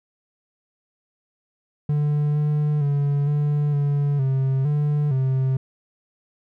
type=tone with pitch steps; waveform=triangle; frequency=147.8 / 149.2 / 142.7 / 147 / 143.4 / 133.6 / 147.6 / 132 Hz; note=D3 / D3 / D3 / D3 / D3 / C3 / D3 / C3; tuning=+11 / +28 / -49 / +2 / -41 / +36 / +9 / +16 cents; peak=-16 dBFS; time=1.89-5.57 s; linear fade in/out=5 ms; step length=460 ms; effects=none